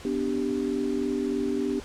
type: chord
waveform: sine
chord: G major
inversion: first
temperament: equal with one note detuned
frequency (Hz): 250.4 / 293.7 / 392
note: B3 / D4 / G4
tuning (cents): +24 / 0 / 0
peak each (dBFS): -29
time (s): 0.05-1.8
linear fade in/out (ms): 2
effects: pink hiss -44 dBFS RMS until 1.84 s + low-pass 8000 Hz 12 dB/octave